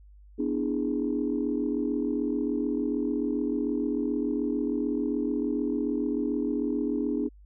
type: chord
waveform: sine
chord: E dominant seventh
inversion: second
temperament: equal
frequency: 246.9 / 293.7 / 329.6 / 415.3 Hz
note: B3 / D4 / E4 / G#4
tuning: 0 / 0 / 0 / 0 cents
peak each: -30 / -28 / -34 / -32 dBFS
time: 0.38-7.29 s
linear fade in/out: 20 ms
effects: tanh soft clip ceiling -16 dBFS + added 50 Hz sine -49 dBFS peak until 7.45 s